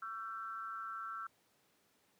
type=tone with amplitude modulation; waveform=sine; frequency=1341 Hz; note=E6; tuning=29 cents sharp; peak=-37 dBFS; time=0.02-1.27 s; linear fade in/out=5 ms; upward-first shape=sine; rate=213 Hz; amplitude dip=85%; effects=pink hiss -73 dBFS RMS until 2.19 s + high-pass 150 Hz 12 dB/octave